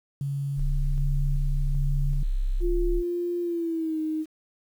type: tone with tremolo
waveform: sine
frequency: 140 Hz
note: C#3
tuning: 18 cents sharp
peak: -26 dBFS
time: 0.21-2.23 s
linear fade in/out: 2 ms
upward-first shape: square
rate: 1.3 Hz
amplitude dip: 25%
type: tone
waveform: sine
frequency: 32.91 Hz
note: C1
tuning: 11 cents sharp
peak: -22 dBFS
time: 0.56-3.03 s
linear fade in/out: 50 ms
type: tone with pitch glide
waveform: sine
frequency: 349.2 to 312.9 Hz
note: F4 to D#4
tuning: 0 to +10 cents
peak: -25 dBFS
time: 2.6-4.26 s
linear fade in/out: 50 ms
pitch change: -190 cents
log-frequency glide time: 3.41-3.99 s
effects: 9-bit